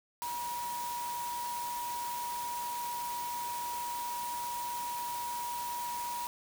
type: tone in noise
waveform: sine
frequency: 961 Hz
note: B5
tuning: 48 cents flat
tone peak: -35 dBFS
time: 0.22-6.27 s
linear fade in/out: 0 ms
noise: white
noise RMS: -43 dBFS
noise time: 0.22-6.27 s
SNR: +5 dB
effects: none